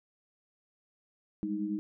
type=tone cluster; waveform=sine; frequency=199.3 / 209.2 / 312.7 Hz; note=G3 / G#3 / D#4; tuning=+29 / +13 / +9 cents; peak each=-36 / -38 / -33 dBFS; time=1.43-1.79 s; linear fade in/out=0 ms; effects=none